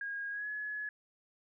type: tone with pitch glide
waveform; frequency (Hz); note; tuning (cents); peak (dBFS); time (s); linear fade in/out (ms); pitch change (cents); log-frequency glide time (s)
sine; 1633 to 1696.5; G#6 to G#6; -30 to +36; -36; 0.01-0.89; 2; +66; 0.3-0.48
effects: none